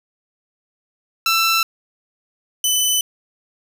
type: tone pair in turn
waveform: 15% pulse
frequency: 1336 / 3008 Hz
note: E6 / F#7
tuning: +23 / +28 cents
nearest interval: octave + major second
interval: 1405 cents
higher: second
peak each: -8 dBFS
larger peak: neither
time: 1.26-1.63 / 2.64-3.01 s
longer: neither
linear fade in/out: 2 ms
effects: none